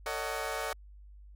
20% pulse chord, D# half-diminished seventh, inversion second, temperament just, 448 / 560 / 622.3 / 746.7 Hz, A4 / C#5 / D#5 / F#5, +31 / +18 / 0 / +16 cents, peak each -34 dBFS, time 0.06-0.73 s, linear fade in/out 2 ms, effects added 50 Hz sine -49 dBFS peak until 1.35 s + AAC 64 kbps

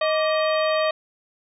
harmonic tone with a mistuned harmonic, 626 Hz, D#5, 10 cents sharp, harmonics 1 / 2 / 3 / 4 / 5 / 6 / 7, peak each -20 / -26 / -30 / -32 / -34 / -36 / -37 dBFS, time 0.01-0.91 s, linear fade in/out 5 ms, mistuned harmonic 2, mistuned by -120 cents, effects none

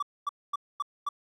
triangle tone bursts, 1154 Hz, D6, 31 cents flat, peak -25 dBFS, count 5, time 0-1.09 s, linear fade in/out 5 ms, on 26 ms, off 240 ms, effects none

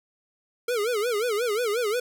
square tone with vibrato, 450 Hz, A4, 39 cents sharp, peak -24 dBFS, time 0.68-2 s, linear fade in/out 5 ms, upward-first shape sine, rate 5.6 Hz, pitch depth 180 cents each way, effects none

